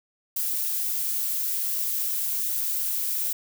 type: noise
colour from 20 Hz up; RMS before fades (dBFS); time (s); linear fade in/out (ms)
violet; -27; 0.36-3.33; 5
effects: none